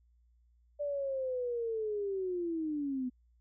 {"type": "linear sweep", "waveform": "sine", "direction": "down", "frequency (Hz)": [587.3, 246.9], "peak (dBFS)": -32, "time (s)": [0.79, 3.1], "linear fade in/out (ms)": 20, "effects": ["added 59 Hz sine -64 dBFS peak until 3.4 s"]}